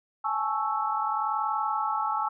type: chord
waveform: sine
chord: A major seventh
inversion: third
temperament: equal with one note detuned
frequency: 830.6 / 871.4 / 1108.7 / 1318.5 Hz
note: G#5 / A5 / C#6 / E6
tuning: 0 / -17 / 0 / 0 cents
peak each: -32 / -30 / -32 / -30 dBFS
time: 0.24-2.29 s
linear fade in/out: 10 ms
effects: none